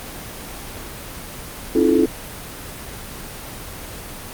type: tone cluster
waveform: sine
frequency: 268.6 / 317.7 / 345.7 / 433.4 Hz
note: C4 / D#4 / F4 / A4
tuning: +46 / +36 / -18 / -26 cents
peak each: -18 dBFS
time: 1.75-2.06 s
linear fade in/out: 5 ms
effects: pink hiss -33 dBFS RMS until 4.33 s + Opus 24 kbps